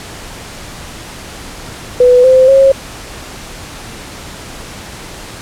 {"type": "tone with pitch steps", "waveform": "sine", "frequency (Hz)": [496.5, 518.2, 540.8], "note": ["B4", "C5", "C#5"], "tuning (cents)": [9, -17, -43], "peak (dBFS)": -3, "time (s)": [2, 2.72], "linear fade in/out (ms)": 5, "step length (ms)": 240, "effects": ["pink hiss -29 dBFS RMS until 5.41 s", "low-pass 10000 Hz 12 dB/octave"]}